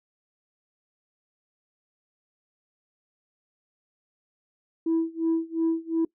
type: tone with tremolo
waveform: sine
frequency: 327.6 Hz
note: E4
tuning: 11 cents flat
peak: -18 dBFS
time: 4.86-6.05 s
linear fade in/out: 5 ms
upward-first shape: sine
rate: 2.8 Hz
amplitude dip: 95%
effects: noise-tail reverb RT60 0.1 s tail -22 dB re dry + tanh soft clip ceiling -18 dBFS